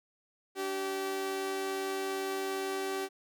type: tone pair together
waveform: sawtooth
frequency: 288 / 385.6 Hz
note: D4 / G4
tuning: -34 / -28 cents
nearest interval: perfect fourth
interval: 506 cents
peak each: -38 / -29 dBFS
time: 0.55-3.09 s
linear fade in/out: 50 ms
effects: none